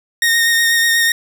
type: tone with vibrato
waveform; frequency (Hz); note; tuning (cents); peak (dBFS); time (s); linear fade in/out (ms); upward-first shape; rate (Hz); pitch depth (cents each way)
sawtooth; 1850; A#6; -14; -8; 0.22-1.12; 2; sine; 8.2; 17
effects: none